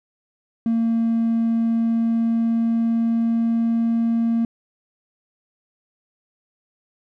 triangle tone with pitch glide, 228.7 to 230.2 Hz, A#3 to A#3, -33 to -22 cents, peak -14 dBFS, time 0.66-4.45 s, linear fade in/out 2 ms, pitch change +11 cents, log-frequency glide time 1.53-3.99 s, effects tanh soft clip ceiling -12 dBFS

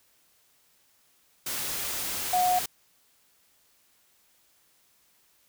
sine tone in noise, 727 Hz, F#5, 31 cents flat, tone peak -21 dBFS, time 2.33-2.59 s, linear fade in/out 5 ms, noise white, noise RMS -32 dBFS, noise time 1.46-2.66 s, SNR +8 dB, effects white hiss -65 dBFS RMS until 5.48 s

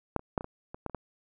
clicks, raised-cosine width 1 ms, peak -11 / -30 / -13 / -23 / -25 / -26 / -19 / -30 / -20 dBFS, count 9, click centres 0.163 / 0.194 / 0.378 / 0.409 / 0.444 / 0.745 / 0.863 / 0.897 / 0.947 s, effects none

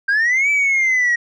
sine linear two-way sweep, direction up then down, 1568 to 2320 to 1888 Hz, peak -11 dBFS, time 0.08-1.16 s, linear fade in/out 10 ms, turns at 0.5 s, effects tanh soft clip ceiling -12 dBFS

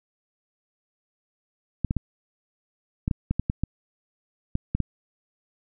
clicks, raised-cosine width 5 ms, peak -11 dBFS, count 12, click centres 1.847 / 1.909 / 1.967 / 3.079 / 3.112 / 3.31 / 3.396 / 3.499 / 3.636 / 4.554 / 4.75 / 4.803 s, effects none

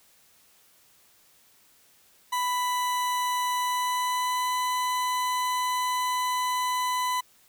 40% pulse tone with pitch glide, 992 to 1000.6 Hz, B5 to B5, +7 to +22 cents, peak -24 dBFS, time 2.32-7.21 s, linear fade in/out 10 ms, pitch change +15 cents, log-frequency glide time 3.57-4.49 s, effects white hiss -60 dBFS RMS until 7.48 s

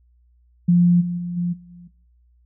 sine tone with level steps, 175 Hz, F3, 4 cents sharp, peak -11 / -21 / -24 / -19 / -39 dBFS, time 0.68-1.88 s, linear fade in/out 10 ms, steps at 1 / 1.17 / 1.36 / 1.52 s, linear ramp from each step 20 ms, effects noise-tail reverb RT60 0.5 s tail -19 dB re dry + added 60 Hz sine -54 dBFS peak until 2.45 s

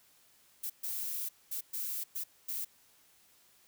violet noise bursts at uneven times, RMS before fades -37 dBFS, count 6, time 0.63-0.7 / 0.83-1.29 / 1.51-1.61 / 1.73-2.04 / 2.15-2.24 / 2.48-2.65 s, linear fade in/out 10 ms, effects white hiss -65 dBFS RMS until 3.67 s

